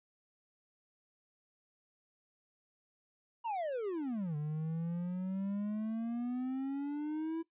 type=exponential two-way sweep; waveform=triangle; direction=down then up; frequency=968 to 147.3 to 331.7 Hz; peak=-32 dBFS; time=3.44-7.43 s; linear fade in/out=20 ms; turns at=4.36 s; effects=noise-tail reverb RT60 0.1 s tail -17 dB re dry + resampled to 8000 Hz